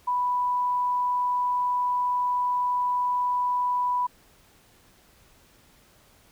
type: tone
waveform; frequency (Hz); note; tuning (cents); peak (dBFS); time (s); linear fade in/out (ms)
sine; 987.8; B5; 0; -22; 0.07-4.07; 10
effects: pink hiss -58 dBFS RMS until 6.31 s